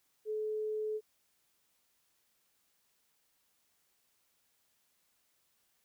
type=tone; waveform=sine; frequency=430 Hz; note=A4; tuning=40 cents flat; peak=-33 dBFS; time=0.25-1.01 s; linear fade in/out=50 ms; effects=white hiss -75 dBFS RMS until 5.84 s